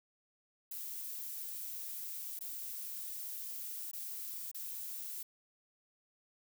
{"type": "noise with dropouts", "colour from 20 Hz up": "violet", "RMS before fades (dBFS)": -43, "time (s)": [0.71, 5.23], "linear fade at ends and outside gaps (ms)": 5, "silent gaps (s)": [[2.391, 2.408], [3.914, 3.932], [4.515, 4.545]], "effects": []}